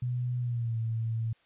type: tone with pitch glide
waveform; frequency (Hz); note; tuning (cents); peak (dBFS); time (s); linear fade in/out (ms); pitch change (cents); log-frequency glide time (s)
sine; 123.47 to 113.22; B2 to A2; 0 to +50; -28; 0.02-1.33; 5; -150; 0.39-0.77
effects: white hiss -66 dBFS RMS until 1.45 s + resampled to 8000 Hz